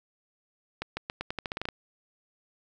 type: accelerating click train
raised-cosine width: 0.3 ms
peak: -16 dBFS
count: 12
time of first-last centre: 0.82-1.688 s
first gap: 150 ms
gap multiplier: 0.86
effects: none